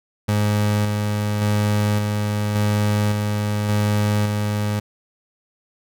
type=tone with tremolo; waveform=30% pulse; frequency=104.5 Hz; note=G#2; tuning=11 cents sharp; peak=-14 dBFS; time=0.28-4.8 s; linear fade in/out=10 ms; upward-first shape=square; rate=0.88 Hz; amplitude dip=30%; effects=none